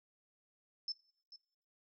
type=tone with echo; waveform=sine; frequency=5274 Hz; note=E8; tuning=in tune; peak=-36 dBFS; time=0.88-0.92 s; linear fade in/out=2 ms; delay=440 ms; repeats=1; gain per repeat=-15 dB; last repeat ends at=1.36 s; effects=noise-tail reverb RT60 0.6 s tail -20 dB re dry